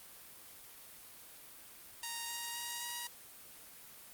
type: tone with pitch steps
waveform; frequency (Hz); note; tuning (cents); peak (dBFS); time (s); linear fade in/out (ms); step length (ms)
5% pulse; 932.3 / 939.9 / 947.5 / 955.2; A#5 / A#5 / A#5 / A#5; 0 / +14 / +28 / +42; -27; 2.03-3.07; 2; 260
effects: white hiss -54 dBFS RMS until 4.13 s + Opus 32 kbps